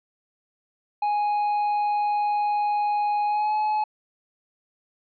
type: tone with pitch glide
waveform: triangle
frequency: 830.6 to 852 Hz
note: G#5 to G#5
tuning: 0 to +44 cents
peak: -19 dBFS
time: 1.02-3.84 s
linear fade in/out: 5 ms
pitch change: +44 cents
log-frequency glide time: 3.26-3.54 s
effects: resampled to 11025 Hz